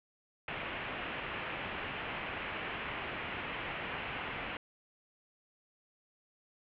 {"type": "low-pass noise", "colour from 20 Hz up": "white", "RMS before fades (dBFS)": -40, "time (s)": [0.48, 4.57], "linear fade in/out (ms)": 2, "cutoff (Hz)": 2900, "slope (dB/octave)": 48, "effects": []}